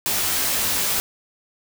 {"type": "noise with comb filter", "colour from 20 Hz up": "white", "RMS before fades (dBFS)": -22, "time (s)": [0.06, 1], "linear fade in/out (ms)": 0, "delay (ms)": 17, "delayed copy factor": -0.95, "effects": []}